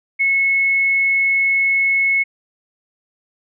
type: tone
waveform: sine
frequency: 2190 Hz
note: C#7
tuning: 22 cents flat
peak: -13 dBFS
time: 0.19-2.24 s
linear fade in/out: 20 ms
effects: none